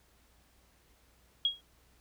sine tone with exponential decay, 3292 Hz, G#7, 16 cents flat, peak -22 dBFS, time 1.45-1.61 s, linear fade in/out 2 ms, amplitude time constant 34 ms, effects added 60 Hz sine -67 dBFS peak until 2 s + pink hiss -67 dBFS RMS until 2 s

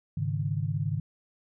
sine chord, Ab suspended fourth, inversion none, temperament equal, 103.83 / 138.59 / 155.56 Hz, Ab2 / Db3 / Eb3, 0 / 0 / 0 cents, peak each -31 dBFS, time 0.17-1 s, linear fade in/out 5 ms, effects none

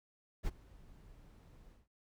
brown noise with ADSR envelope, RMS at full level -34 dBFS, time 0.43-1.88 s, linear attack 43 ms, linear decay 27 ms, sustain -24 dB, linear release 170 ms, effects none

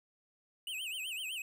square tone with vibrato, 2804 Hz, F7, 6 cents sharp, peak -38 dBFS, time 0.67-1.42 s, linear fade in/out 2 ms, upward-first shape sine, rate 7.9 Hz, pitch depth 200 cents each way, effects none

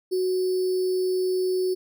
sine tone with sample-and-hold, 370 Hz, F#4, in tune, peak -21 dBFS, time 0.11-1.75 s, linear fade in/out 20 ms, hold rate 4900 Hz, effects none

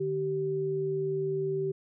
sine tone pair together, 150 / 386.4 Hz, D3 / G4, +37 / -25 cents, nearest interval octave + major third, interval 1638 cents, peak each -35 / -28 dBFS, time 0-1.72 s, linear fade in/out 10 ms, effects none

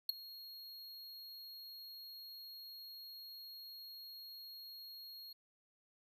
square tone with ADSR envelope, 4283 Hz, C8, 40 cents sharp, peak -29 dBFS, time 0.09-5.33 s, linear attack 4 ms, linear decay 11 ms, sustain -21 dB, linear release 6 ms, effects none

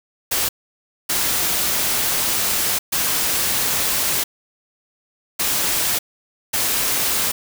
white noise bursts at uneven times, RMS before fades -20 dBFS, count 5, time 0.31-0.49 / 1.09-2.79 / 2.92-4.24 / 5.39-5.99 / 6.53-7.32 s, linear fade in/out 10 ms, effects none

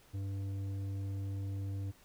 sine tone with tanh clipping, 98 Hz, G2, in tune, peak -37 dBFS, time 0.13-1.92 s, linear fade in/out 20 ms, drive 9 dB, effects pink hiss -63 dBFS RMS until 2.04 s

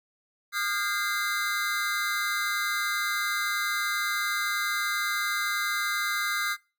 square tone cluster, 1220 / 1410 / 1607 / 2074 / 3954 Hz, D#6 / F6 / G6 / C7 / B7, -34 / +16 / +43 / -16 / +1 cents, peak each -34 / -34 / -33 / -33 / -37 dBFS, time 0.52-6.57 s, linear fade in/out 50 ms, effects noise-tail reverb RT60 0.3 s tail -22 dB re dry

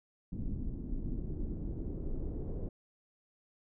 brown noise with low-pass filter sweep, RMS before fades -37 dBFS, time 0.32-2.69 s, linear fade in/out 5 ms, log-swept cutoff 240 to 430 Hz, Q 1.9, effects none

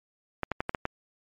clicks, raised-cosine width 0.5 ms, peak -13 dBFS, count 6, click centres 0.433 / 0.517 / 0.605 / 0.694 / 0.748 / 0.854 s, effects MP3 48 kbps

